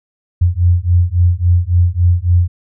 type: beating tone pair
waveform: sine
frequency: 86.3 / 89.9 Hz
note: F2 / F#2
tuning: -20 / -49 cents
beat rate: 3.6 Hz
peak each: -12 dBFS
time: 0.41-2.48 s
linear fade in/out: 10 ms
effects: none